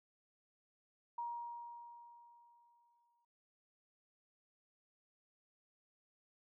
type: tone with exponential decay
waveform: sine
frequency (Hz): 946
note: A#5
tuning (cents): +25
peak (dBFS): -38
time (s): 1.18-3.25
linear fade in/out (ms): 5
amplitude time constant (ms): 450
effects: none